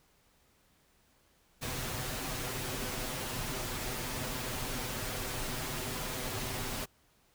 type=noise with comb filter; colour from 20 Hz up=pink; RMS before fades=-37 dBFS; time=1.61-6.86 s; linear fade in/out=20 ms; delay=7.9 ms; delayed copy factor=+0.6; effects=pink hiss -68 dBFS RMS until 7.34 s